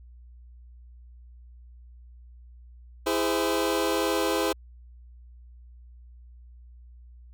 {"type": "chord", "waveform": "sawtooth", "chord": "E augmented", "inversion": "none", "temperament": "just", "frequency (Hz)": [329.6, 412, 515], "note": ["E4", "G#4", "B#4"], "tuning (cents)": [0, -14, -28], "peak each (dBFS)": -24, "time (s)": [3.06, 4.53], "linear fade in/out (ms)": 10, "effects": ["added 60 Hz sine -46 dBFS peak until 7.33 s"]}